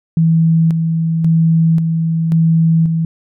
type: tone with tremolo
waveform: sine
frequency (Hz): 163.3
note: E3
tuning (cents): -16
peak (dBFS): -8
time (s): 0.17-3.05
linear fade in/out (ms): 2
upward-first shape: square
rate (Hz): 0.93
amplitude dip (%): 40
effects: none